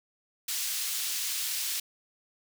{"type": "high-pass noise", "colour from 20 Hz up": "pink", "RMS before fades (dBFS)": -32, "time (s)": [0.48, 1.8], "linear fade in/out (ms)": 5, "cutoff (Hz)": 3600, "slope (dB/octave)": 12, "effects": []}